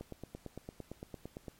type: click train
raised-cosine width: 2 ms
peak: -29 dBFS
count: 14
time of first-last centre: 0.01-1.482 s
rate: 8.83 Hz
effects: pink hiss -64 dBFS RMS until 1.59 s + MP3 64 kbps